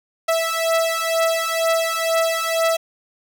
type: beating tone pair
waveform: sawtooth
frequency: 656 / 658.1 Hz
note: E5 / E5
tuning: -9 / -3 cents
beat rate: 2.1 Hz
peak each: -17 dBFS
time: 0.28-2.77 s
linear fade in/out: 10 ms
effects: none